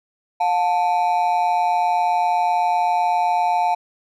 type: ring-modulated tone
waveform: triangle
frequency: 798 Hz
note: G5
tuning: 31 cents sharp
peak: -11 dBFS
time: 0.4-3.75 s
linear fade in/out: 10 ms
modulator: 83.9 Hz
effects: none